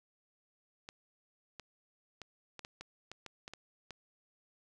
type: clicks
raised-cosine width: 0.2 ms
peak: -28 dBFS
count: 11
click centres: 0.889 / 1.597 / 2.217 / 2.593 / 2.649 / 2.81 / 3.116 / 3.263 / 3.479 / 3.536 / 3.907 s
effects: none